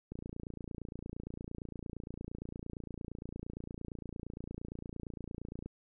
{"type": "click train", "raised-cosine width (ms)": 3, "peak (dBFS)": -29, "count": 160, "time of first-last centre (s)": [0.12, 5.66], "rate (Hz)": 28.7, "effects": []}